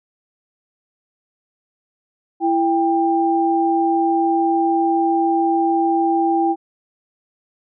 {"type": "tone pair together", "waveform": "sine", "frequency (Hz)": [333.4, 793], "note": ["E4", "G5"], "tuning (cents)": [20, 20], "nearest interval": "octave + minor third", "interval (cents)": 1500, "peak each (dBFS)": -17, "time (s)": [2.4, 6.56], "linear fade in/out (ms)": 50, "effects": []}